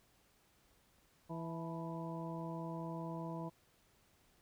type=harmonic tone with a mistuned harmonic; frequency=164.81 Hz; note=E3; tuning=in tune; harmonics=1 / 2 / 3 / 4 / 5 / 6; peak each=-43 / -47 / -52 / -49 / -54 / -49 dBFS; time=1.29-3.5 s; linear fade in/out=20 ms; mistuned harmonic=5; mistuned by=+82 cents; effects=pink hiss -71 dBFS RMS until 4.41 s